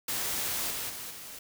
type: noise with level steps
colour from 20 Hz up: white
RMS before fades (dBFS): -32 / -35 / -40 / -44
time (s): 0.08-1.39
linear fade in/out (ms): 5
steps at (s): 0.7 / 0.89 / 1.1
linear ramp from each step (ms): 10
effects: none